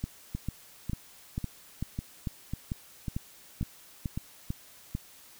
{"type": "two click trains", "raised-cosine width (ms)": 5, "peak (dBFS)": [-19, -20], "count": [12, 8], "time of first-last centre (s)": [[0.04, 4.951], [0.35, 4.175]], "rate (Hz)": [2.24, 1.83], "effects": ["white hiss -54 dBFS RMS until 5.39 s"]}